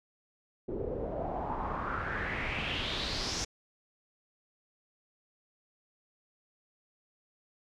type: noise with low-pass filter sweep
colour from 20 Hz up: pink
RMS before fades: -35 dBFS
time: 0.68-3.45 s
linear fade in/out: 10 ms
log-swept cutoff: 390 to 6100 Hz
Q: 4.5
effects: none